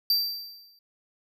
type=tone with exponential decay; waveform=square; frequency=4683 Hz; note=D8; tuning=6 cents flat; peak=-19 dBFS; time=0.1-0.79 s; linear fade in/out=2 ms; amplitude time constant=150 ms; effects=none